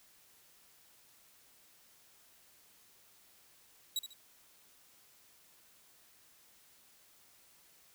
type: tone with echo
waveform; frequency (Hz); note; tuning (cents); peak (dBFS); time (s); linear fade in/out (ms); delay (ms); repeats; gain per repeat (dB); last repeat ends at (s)
sawtooth; 3860; B7; -40; -29; 3.96-3.99; 2; 72; 2; -10; 4.134
effects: white hiss -64 dBFS RMS until 7.94 s